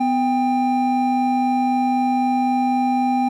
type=tone pair together; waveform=triangle; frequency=250.7 / 796 Hz; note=B3 / G5; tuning=+26 / +26 cents; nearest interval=octave + minor sixth; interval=2000 cents; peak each=-17 dBFS; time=0-3.29 s; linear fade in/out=10 ms; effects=none